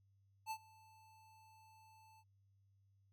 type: tone with ADSR envelope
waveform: square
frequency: 880 Hz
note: A5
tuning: in tune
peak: -40 dBFS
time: 0.46-2.24 s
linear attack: 50 ms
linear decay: 65 ms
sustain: -24 dB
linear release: 49 ms
effects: added 98 Hz sine -70 dBFS peak until 3.12 s